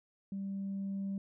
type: tone with level ramp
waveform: sine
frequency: 196 Hz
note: G3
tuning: in tune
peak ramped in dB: -35 to -32 dBFS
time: 0.32-1.18 s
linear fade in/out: 2 ms
effects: tanh soft clip ceiling -32 dBFS